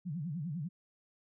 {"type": "tone with vibrato", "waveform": "sine", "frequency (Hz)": 159.9, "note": "D#3", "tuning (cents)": 48, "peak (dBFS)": -35, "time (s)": [0.05, 0.69], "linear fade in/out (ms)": 20, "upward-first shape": "sine", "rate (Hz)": 10, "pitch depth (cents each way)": 240, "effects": []}